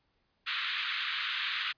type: band-pass noise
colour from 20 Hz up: white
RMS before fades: -34 dBFS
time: 0.46-1.73 s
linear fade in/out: 20 ms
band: 1200 to 3900 Hz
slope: 48 dB/octave
effects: pink hiss -75 dBFS RMS until 1.77 s + resampled to 11025 Hz